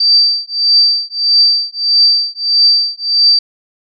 sine tone with tremolo, 4657 Hz, D8, 15 cents flat, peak -4 dBFS, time 0-3.39 s, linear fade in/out 5 ms, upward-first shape triangle, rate 1.6 Hz, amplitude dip 100%, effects none

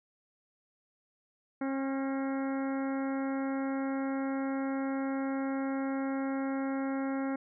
harmonic tone with a mistuned harmonic, 270 Hz, C#4, 45 cents flat, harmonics 1 / 2 / 3 / 4 / 5 / 6 / 7 / 8, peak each -31 / -39 / -42 / -48 / -45 / -50 / -50 / -51 dBFS, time 1.61-7.36 s, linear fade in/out 5 ms, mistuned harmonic 5, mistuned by +32 cents, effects none

